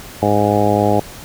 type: harmonic tone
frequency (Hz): 103.5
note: G#2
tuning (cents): -5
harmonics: 1 / 2 / 3 / 4 / 5 / 6 / 7 / 8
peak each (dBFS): -20 / -20 / -20 / -20 / -20 / -20 / -20 / -20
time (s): 0.22-1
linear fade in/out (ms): 5
effects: pink hiss -35 dBFS RMS until 1.24 s